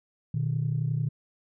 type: tone pair together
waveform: sine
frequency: 120.7 / 152.07 Hz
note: B2 / D#3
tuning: -39 / -39 cents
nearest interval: major third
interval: 400 cents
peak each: -27 dBFS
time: 0.34-1.09 s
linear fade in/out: 5 ms
effects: tanh soft clip ceiling -18 dBFS